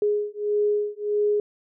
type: beating tone pair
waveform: sine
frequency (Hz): 415.3 / 416.9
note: G#4 / G#4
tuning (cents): 0 / +7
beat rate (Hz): 1.6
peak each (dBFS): -24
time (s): 0.02-1.4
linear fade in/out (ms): 2
effects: none